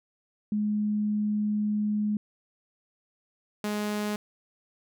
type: tone pair in turn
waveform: sine / sawtooth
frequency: 210 / 209 Hz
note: G#3 / G#3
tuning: +19 / +11 cents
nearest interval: unison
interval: 8 cents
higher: first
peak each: -24 dBFS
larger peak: neither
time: 0.52-2.17 / 3.64-4.16 s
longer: first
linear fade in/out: 2 ms
effects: none